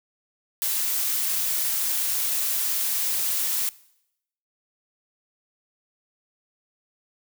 blue noise, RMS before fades -25 dBFS, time 0.62-3.69 s, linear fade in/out 0 ms, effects noise-tail reverb RT60 0.8 s tail -21 dB re dry

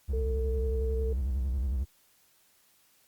triangle tone with vibrato, 65.41 Hz, C2, in tune, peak -25 dBFS, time 0.08-1.85 s, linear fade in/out 20 ms, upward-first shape square, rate 11 Hz, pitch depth 120 cents each way
sine tone, 447 Hz, A4, 27 cents sharp, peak -33 dBFS, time 0.13-1.13 s, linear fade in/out 5 ms
effects white hiss -65 dBFS RMS until 3.07 s + Opus 48 kbps

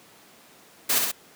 white noise with echo, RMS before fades -22 dBFS, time 0.89-0.99 s, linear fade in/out 10 ms, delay 64 ms, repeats 2, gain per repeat -3 dB, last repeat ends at 1.118 s, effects pink hiss -52 dBFS RMS until 1.35 s + high-pass 200 Hz 12 dB/octave

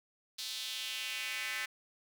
square tone with high-pass filter sweep, 118.2 Hz, A#2, 24 cents sharp, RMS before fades -39 dBFS, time 0.38-1.66 s, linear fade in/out 10 ms, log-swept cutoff 4100 to 1900 Hz, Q 2.7, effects none

